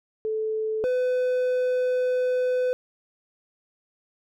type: tone pair in turn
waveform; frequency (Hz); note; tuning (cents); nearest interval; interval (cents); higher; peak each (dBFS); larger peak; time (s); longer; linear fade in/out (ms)
sine / triangle; 436.5 / 503.4; A4 / B4; -14 / +33; major second; 247; second; -24 / -19; second; 0.25-0.84 / 0.84-2.73; second; 0
effects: none